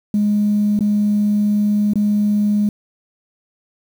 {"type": "tone with dropouts", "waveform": "sine", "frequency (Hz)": 207.7, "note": "G#3", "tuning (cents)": 0, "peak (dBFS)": -12, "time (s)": [0.14, 2.69], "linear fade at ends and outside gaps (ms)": 2, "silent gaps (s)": [[0.791, 0.807], [1.935, 1.956]], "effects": ["tanh soft clip ceiling -9 dBFS", "7-bit"]}